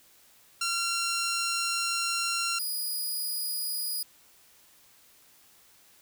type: tone pair in turn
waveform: 10% pulse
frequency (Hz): 1373 / 4931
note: F6 / D#8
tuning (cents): -30 / -16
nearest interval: octave + minor seventh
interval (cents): 2214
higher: second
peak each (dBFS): -19 / -23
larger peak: first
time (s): 0.61-2.59 / 2.59-4.03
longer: first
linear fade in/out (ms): 5
effects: white hiss -59 dBFS RMS until 6.01 s